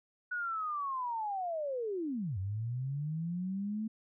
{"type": "linear two-way sweep", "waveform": "sine", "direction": "down then up", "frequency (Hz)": [1480, 91.5, 222], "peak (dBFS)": -33, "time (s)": [0.31, 3.88], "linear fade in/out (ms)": 10, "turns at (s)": 2.38, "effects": []}